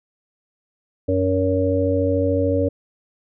harmonic tone, 93.7 Hz, F#2, 22 cents sharp, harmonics 1 / 3 / 5 / 6, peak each -22 / -22 / -22 / -22 dBFS, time 1.08-2.69 s, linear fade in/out 10 ms, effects none

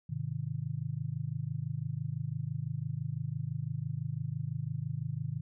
sine chord, Ab major, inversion none, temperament just, 103.83 / 129.78 / 155.74 Hz, Ab2 / C3 / Eb3, 0 / -14 / +2 cents, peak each -40 / -36 / -37 dBFS, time 0.09-5.41 s, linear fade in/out 10 ms, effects none

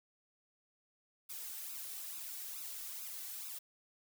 blue noise with flanger, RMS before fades -45 dBFS, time 1.29-3.59 s, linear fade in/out 10 ms, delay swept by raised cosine 0.78 to 2.68 ms, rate 2.3 Hz, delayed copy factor +0.85, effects none

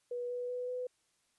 sine tone with pitch steps, 487.2 / 491.4 / 495.7 / 500 Hz, B4 / B4 / B4 / B4, -24 / -9 / +6 / +21 cents, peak -35 dBFS, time 0.11-0.87 s, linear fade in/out 5 ms, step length 190 ms, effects white hiss -75 dBFS RMS until 1.38 s + resampled to 24000 Hz

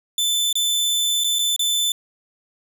sawtooth tone with dropouts, 3523 Hz, A7, 1 cent sharp, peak -15 dBFS, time 0.18-1.92 s, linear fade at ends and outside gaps 2 ms, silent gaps 0.528-0.554 / 1.238-1.243 / 1.387-1.391 / 1.563-1.593 s, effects none

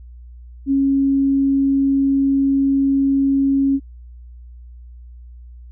sine tone, 274.1 Hz, C#4, 19 cents flat, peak -13 dBFS, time 0.66-3.8 s, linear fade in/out 50 ms, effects added 60 Hz sine -36 dBFS peak until 5.71 s

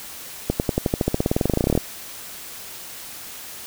accelerating click train, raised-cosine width 2 ms, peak -5 dBFS, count 25, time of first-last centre 0.5-1.776 s, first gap 99 ms, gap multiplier 0.94, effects white hiss -37 dBFS RMS until 3.66 s

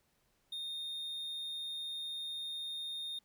triangle tone, 3672 Hz, A#7, 27 cents flat, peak -37 dBFS, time 0.52-3.19 s, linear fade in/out 5 ms, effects pink hiss -75 dBFS RMS until 3.24 s

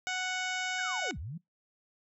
harmonic tone, 740 Hz, F#5, in tune, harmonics 1 / 2 / 3 / 4 / 5 / 6 / 7 / 8 / 9 / 10, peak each -38 / -36 / -37 / -41 / -44 / -51 / -46 / -48 / -46 / -48 dBFS, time 0.07-1.11 s, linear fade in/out 0 ms
sine linear two-way sweep, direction down then up, 1661.2 to 58.27 to 181.8 Hz, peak -37 dBFS, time 0.78-1.38 s, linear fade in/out 10 ms, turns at 1.18 s
effects noise-tail reverb RT60 0.2 s tail -25 dB re dry

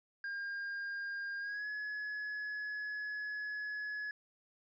triangle tone with pitch glide, 1610 to 1694.9 Hz, G6 to G#6, +46 to +35 cents, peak -36 dBFS, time 0.24-4.11 s, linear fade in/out 2 ms, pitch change +89 cents, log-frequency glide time 1.39-1.67 s, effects resampled to 16000 Hz

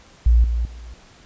sine tone with level steps, 58.27 Hz, A#1, in tune, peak -10 / -18 / -34 dBFS, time 0.26-0.94 s, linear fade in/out 5 ms, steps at 0.44 / 0.65 s, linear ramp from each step 2 ms, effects pink hiss -49 dBFS RMS until 1.25 s + resampled to 16000 Hz

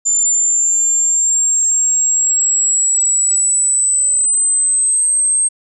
sine exponential sweep, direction up, 7150 to 8390 Hz, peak -11 dBFS, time 0.05-5.49 s, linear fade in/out 20 ms, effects none

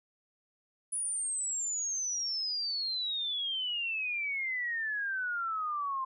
sine exponential sweep, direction down, 9956 to 1042 Hz, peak -31 dBFS, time 0.92-6.05 s, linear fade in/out 10 ms, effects none

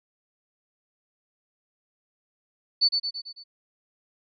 sine tone with echo, 4491 Hz, C#8, 22 cents sharp, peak -16 dBFS, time 2.81-2.89 s, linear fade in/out 20 ms, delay 110 ms, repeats 5, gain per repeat -5 dB, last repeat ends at 3.44 s, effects none

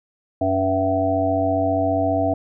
harmonic tone with a mistuned harmonic, 94.8 Hz, F#2, 43 cents sharp, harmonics 1 / 3 / 5 / 7 / 8, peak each -26 / -23 / -29 / -20 / -26 dBFS, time 0.41-2.34 s, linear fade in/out 5 ms, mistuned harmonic 5, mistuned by +50 cents, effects none

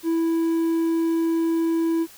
triangle tone, 329.6 Hz, E4, in tune, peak -17 dBFS, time 0.03-2.07 s, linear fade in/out 50 ms, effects white hiss -47 dBFS RMS until 2.17 s

